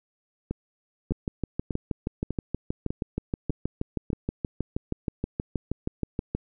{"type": "two click trains", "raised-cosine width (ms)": 3, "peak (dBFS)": [-16, -14], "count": [7, 34], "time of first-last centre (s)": [[0.51, 4.103], [1.12, 6.35]], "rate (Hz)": [1.67, 6.31], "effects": []}